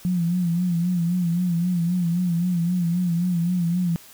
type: tone with vibrato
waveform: sine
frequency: 174.61 Hz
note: F3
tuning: in tune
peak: -19 dBFS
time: 0.05-3.96 s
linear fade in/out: 0 ms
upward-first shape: sine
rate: 3.8 Hz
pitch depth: 75 cents each way
effects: white hiss -47 dBFS RMS until 4.13 s